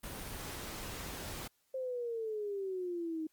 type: noise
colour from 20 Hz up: pink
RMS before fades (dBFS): -43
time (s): 0.03-1.48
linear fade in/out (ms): 10
type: exponential sweep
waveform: sine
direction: down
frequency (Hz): 529 to 311.1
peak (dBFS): -35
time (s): 1.74-3.27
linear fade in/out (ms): 5
effects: white hiss -75 dBFS RMS until 3.32 s + Opus 24 kbps